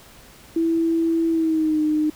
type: tone with pitch glide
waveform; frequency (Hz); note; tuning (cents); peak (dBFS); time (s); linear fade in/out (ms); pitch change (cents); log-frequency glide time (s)
sine; 329.6 to 305.8; E4 to D#4; 0 to -30; -17; 0.56-2.1; 5; -130; 1.29-1.81
effects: pink hiss -47 dBFS RMS until 2.15 s